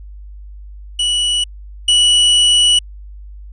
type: tone pair in turn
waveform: 45% pulse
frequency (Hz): 2942 / 2942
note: F#7 / F#7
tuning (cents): -11 / -11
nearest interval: unison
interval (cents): 0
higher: neither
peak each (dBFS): -13 / -8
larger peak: second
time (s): 0.99-1.44 / 1.88-2.79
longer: second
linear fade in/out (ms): 5
effects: added 50 Hz sine -31 dBFS peak until 3.52 s + resampled to 24000 Hz